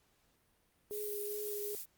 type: noise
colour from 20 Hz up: violet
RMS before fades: -42 dBFS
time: 0.9-1.86 s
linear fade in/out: 50 ms
type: tone with vibrato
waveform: sine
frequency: 415.3 Hz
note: G#4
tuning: in tune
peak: -39 dBFS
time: 0.91-1.75 s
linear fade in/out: 0 ms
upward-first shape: sine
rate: 2.5 Hz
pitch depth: 15 cents each way
effects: pink hiss -73 dBFS RMS until 1.97 s + Opus 48 kbps